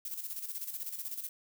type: noise with tremolo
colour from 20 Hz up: violet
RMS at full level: -38 dBFS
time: 0.05-1.29 s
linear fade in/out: 2 ms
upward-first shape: square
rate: 16 Hz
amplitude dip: 60%
effects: none